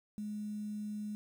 sine tone with quantisation, 210 Hz, G#3, 19 cents sharp, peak -37 dBFS, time 0.18-1.15 s, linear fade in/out 0 ms, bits 10, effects none

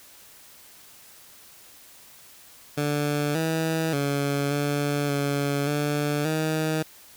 15% pulse tone with pitch steps, 146.5 / 161.3 / 141.7 / 144.5 / 142 / 146.8 / 157 Hz, D3 / E3 / C#3 / D3 / C#3 / D3 / D#3, -4 / -37 / +38 / -28 / +42 / 0 / +16 cents, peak -17 dBFS, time 2.77-6.83 s, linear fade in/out 10 ms, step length 580 ms, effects white hiss -50 dBFS RMS until 7.16 s

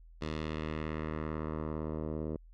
10% pulse tone with low-pass filter sweep, 77.78 Hz, D#2, in tune, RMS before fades -37 dBFS, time 0.21-2.37 s, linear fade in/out 10 ms, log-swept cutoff 4400 to 520 Hz, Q 1.2, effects added 41 Hz sine -52 dBFS peak until 2.53 s

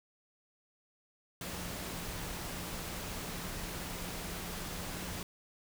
sine tone in noise, 176.3 Hz, F3, 17 cents sharp, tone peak -48 dBFS, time 1.41-5.23 s, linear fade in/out 2 ms, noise pink, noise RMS -41 dBFS, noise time 1.41-5.23 s, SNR -10 dB, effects none

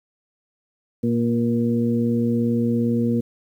harmonic tone with a mistuned harmonic, 117.4 Hz, A#2, 13 cents sharp, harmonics 1 / 2 / 3 / 4, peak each -25 / -19 / -30 / -27 dBFS, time 1.03-3.21 s, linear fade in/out 10 ms, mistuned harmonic 4, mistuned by +18 cents, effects 9-bit

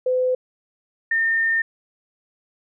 sine tone pair in turn, 508 / 1816.1 Hz, B4 / A#6, +49 / -46 cents, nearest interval octave + minor seventh, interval 2205 cents, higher second, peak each -17 dBFS, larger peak neither, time 0.06-0.35 / 1.11-1.62 s, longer second, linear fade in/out 5 ms, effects none

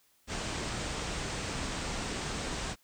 pink low-pass noise, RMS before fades -36 dBFS, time 0.27-2.76 s, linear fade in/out 50 ms, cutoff 8800 Hz, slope 96 dB/octave, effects white hiss -68 dBFS RMS until 2.83 s

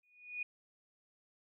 sine tone with exponential growth, 2463 Hz, D#7, 18 cents flat, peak -34 dBFS, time 0.03-0.43 s, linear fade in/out 5 ms, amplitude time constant 85 ms, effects none

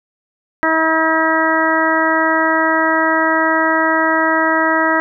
harmonic tone, 320.8 Hz, E4, 47 cents flat, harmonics 1 / 2 / 3 / 4 / 5 / 6, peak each -19 / -19 / -19 / -19 / -19 / -19 dBFS, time 0.63-5 s, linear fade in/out 0 ms, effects none

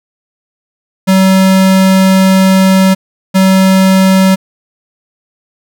square tone pair in turn, 190 / 190 Hz, F#3 / F#3, +46 / +46 cents, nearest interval unison, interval 0 cents, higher neither, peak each -5 dBFS, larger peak neither, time 1.07-2.95 / 3.34-4.36 s, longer first, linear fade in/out 20 ms, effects none

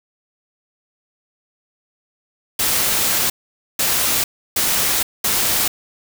white noise bursts at uneven times, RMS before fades -18 dBFS, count 4, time 2.59-3.3 / 3.79-4.24 / 4.56-5.03 / 5.24-5.68 s, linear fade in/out 5 ms, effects none

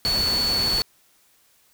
sine tone in noise, 4435 Hz, C#8, in tune, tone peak -20 dBFS, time 0.05-0.82 s, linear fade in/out 0 ms, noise pink, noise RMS -29 dBFS, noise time 0.05-0.82 s, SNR +6 dB, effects white hiss -60 dBFS RMS until 1.73 s

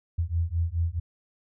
sine beating tone pair, 81.9 / 86.6 Hz, E2 / F2, -11 / -14 cents, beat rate 4.7 Hz, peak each -27 / -27 dBFS, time 0.18-1 s, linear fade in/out 10 ms, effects none

